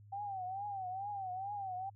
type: tone with vibrato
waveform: sine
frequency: 776 Hz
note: G5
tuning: 18 cents flat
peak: -38 dBFS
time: 0.12-1.9 s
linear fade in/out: 10 ms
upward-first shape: triangle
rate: 2.3 Hz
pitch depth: 130 cents each way
effects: added 103 Hz sine -55 dBFS peak until 1.95 s